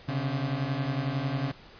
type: beating tone pair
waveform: 30% pulse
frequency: 130.81 / 141.81 Hz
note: C3 / C#3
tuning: 0 / +40 cents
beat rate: 11 Hz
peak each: -28 dBFS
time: 0.08-1.52 s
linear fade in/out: 10 ms
effects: pink hiss -51 dBFS RMS until 1.79 s + resampled to 11025 Hz